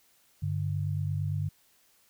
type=tone pair together; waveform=sine; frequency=98 / 146.83 Hz; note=G2 / D3; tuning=0 / 0 cents; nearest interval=perfect fifth; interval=700 cents; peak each=-30 / -31 dBFS; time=0.42-1.49 s; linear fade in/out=10 ms; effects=white hiss -65 dBFS RMS until 2.09 s